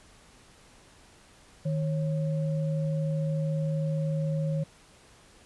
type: tone pair together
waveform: sine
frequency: 155.56 / 546.4 Hz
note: D#3 / C#5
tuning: 0 / -25 cents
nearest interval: octave + minor seventh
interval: 2175 cents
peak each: -26 / -35 dBFS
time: 1.65-4.64 s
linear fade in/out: 10 ms
effects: pink hiss -56 dBFS RMS until 5.45 s + resampled to 24000 Hz